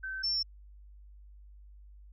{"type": "tone pair in turn", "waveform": "sine", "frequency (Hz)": [1540, 5397], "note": ["G6", "E8"], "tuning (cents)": [-31, 40], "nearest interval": "octave + minor seventh", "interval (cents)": 2171, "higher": "second", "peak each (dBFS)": [-35, -28], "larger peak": "second", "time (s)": [[0.03, 0.23], [0.23, 0.43]], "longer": "neither", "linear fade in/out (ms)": 10, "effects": ["added 50 Hz sine -50 dBFS peak until 2.12 s"]}